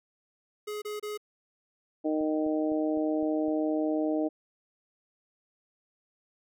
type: tone bursts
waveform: square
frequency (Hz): 420.2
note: G#4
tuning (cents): +20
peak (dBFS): -34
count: 3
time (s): 0.67-1.176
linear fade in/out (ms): 10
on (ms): 150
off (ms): 28
type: harmonic tone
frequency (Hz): 154.8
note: D#3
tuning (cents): -9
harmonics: 2 / 3 / 4 / 5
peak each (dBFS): -27 / -34 / -32 / -40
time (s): 2.04-4.29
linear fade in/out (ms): 20
type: click train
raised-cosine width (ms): 2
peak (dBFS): -35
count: 6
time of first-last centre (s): 2.21-3.482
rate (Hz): 3.93
effects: none